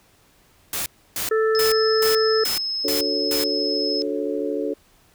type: noise bursts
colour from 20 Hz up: white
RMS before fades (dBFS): -26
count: 7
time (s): 0.73-3.44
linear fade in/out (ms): 2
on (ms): 130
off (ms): 300
type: harmonic tone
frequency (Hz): 440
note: A4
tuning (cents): 0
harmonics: 1 / 3 / 4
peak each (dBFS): -17 / -27 / -29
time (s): 1.31-2.44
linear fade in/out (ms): 5
type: tone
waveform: sine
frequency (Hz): 5180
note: E8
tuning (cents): -31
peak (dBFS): -23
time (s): 1.55-4.02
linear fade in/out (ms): 0
type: chord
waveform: sine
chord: D major seventh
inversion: none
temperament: just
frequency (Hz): 293.7 / 367.1 / 440.5 / 550.6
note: D4 / F#4 / A4 / C#5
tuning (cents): 0 / -14 / +2 / -12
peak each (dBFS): -27 / -30 / -26 / -29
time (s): 2.84-4.74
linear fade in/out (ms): 10
effects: pink hiss -57 dBFS RMS until 5.14 s